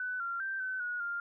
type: tone with pitch steps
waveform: sine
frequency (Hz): 1499 / 1381 / 1566 / 1521 / 1454 / 1399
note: F#6 / F6 / G6 / F#6 / F#6 / F6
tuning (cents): +22 / -20 / -2 / +47 / -31 / +3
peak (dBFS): -33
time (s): 0-1.2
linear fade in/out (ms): 2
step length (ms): 200
effects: none